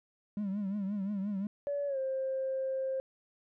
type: tone with vibrato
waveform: triangle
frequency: 200 Hz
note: G3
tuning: 35 cents sharp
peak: -29 dBFS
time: 0.37-1.47 s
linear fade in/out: 2 ms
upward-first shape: triangle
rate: 5.7 Hz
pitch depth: 110 cents each way
type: tone with pitch glide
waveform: sine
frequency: 571 to 529.7 Hz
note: D5 to C5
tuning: -49 to +21 cents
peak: -30 dBFS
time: 1.67-3 s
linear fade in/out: 0 ms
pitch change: -130 cents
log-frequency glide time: 1.87-1.98 s
effects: tanh soft clip ceiling -26 dBFS